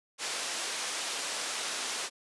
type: band-pass noise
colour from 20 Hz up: white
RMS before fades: -35 dBFS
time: 0.18-2.1 s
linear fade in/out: 50 ms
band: 370 to 7300 Hz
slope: 12 dB/octave
effects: resampled to 24000 Hz